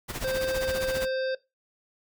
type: noise with tremolo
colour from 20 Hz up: pink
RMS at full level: -32 dBFS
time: 0.08-1.06 s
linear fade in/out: 20 ms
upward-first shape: sine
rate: 15 Hz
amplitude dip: 75%
type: harmonic tone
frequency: 523.3 Hz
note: C5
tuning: in tune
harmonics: 1 / 3 / 5 / 7 / 9 / 10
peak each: -27 / -35 / -46 / -43 / -43 / -53 dBFS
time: 0.24-1.35 s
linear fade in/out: 5 ms
effects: noise-tail reverb RT60 0.2 s tail -17 dB re dry